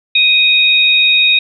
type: tone pair together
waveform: sine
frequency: 2497 / 3746 Hz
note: D#7 / A#7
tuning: +6 / +8 cents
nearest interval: perfect fifth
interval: 702 cents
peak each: -10 dBFS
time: 0.15-1.39 s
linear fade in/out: 5 ms
effects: none